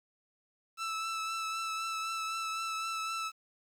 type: tone with vibrato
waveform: sawtooth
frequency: 1318.5 Hz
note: E6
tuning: in tune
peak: -30 dBFS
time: 0.77-3.32 s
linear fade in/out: 50 ms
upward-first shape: triangle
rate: 3.9 Hz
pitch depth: 22 cents each way
effects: low-pass 9000 Hz 12 dB/octave + 10-bit